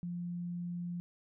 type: tone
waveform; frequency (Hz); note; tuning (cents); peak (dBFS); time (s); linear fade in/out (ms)
sine; 174.61; F3; 0; -36; 0.03-1; 0
effects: none